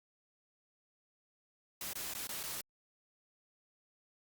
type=noise with dropouts; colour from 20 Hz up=white; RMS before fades=-41 dBFS; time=1.81-2.61 s; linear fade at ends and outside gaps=2 ms; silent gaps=1.932-1.954 / 2.137-2.149 / 2.271-2.291 / 2.431-2.436 s; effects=Opus 48 kbps